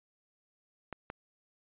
clicks, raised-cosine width 0.5 ms, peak -24 dBFS, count 2, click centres 0.927 / 1.101 s, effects resampled to 8000 Hz

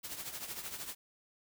white noise with tremolo, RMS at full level -40 dBFS, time 0.03-0.95 s, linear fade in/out 20 ms, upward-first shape triangle, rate 13 Hz, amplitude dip 70%, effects none

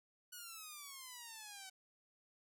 5% pulse exponential sweep, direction down, 1480 to 751 Hz, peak -38 dBFS, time 0.32-1.7 s, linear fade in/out 10 ms, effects none

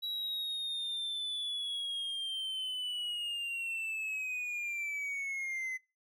triangle linear sweep, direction down, 3900 to 2031 Hz, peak -33 dBFS, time 0.02-5.78 s, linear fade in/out 20 ms, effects noise-tail reverb RT60 0.3 s tail -25 dB re dry

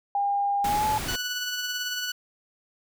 sine tone with pitch glide, 805 to 857.8 Hz, G5 to A5, +46 to -44 cents, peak -22 dBFS, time 0.15-0.98 s, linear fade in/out 2 ms, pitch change +110 cents, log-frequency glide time 0.63-0.87 s
pink noise, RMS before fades -32 dBFS, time 0.64-1.16 s, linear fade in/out 5 ms
15% pulse tone with tremolo, 1480 Hz, F#6, in tune, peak -20 dBFS, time 1.08-2.12 s, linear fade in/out 5 ms, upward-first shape triangle, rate 18 Hz, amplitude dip 40%
effects none

